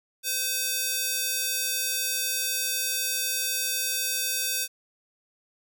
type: tone with high-pass filter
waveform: square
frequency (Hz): 514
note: C5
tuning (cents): -31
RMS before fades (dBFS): -28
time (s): 0.23-4.68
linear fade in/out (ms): 50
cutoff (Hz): 4100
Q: 0.53
effects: none